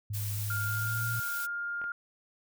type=tone with pitch glide; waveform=sine; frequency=103.83 to 114.54 Hz; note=G#2 to A#2; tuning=0 to -30 cents; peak=-32 dBFS; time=0.1-1.2 s; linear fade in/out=5 ms; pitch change=+170 cents; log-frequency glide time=0.65-1.04 s
type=noise; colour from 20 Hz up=blue; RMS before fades=-39 dBFS; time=0.13-1.47 s; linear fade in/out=20 ms
type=tone; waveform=sine; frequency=1408 Hz; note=F6; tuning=14 cents sharp; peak=-32 dBFS; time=0.5-1.92 s; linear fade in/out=2 ms
type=clicks; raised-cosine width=0.5 ms; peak=-32 dBFS; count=2; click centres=1.816 / 1.841 s
effects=none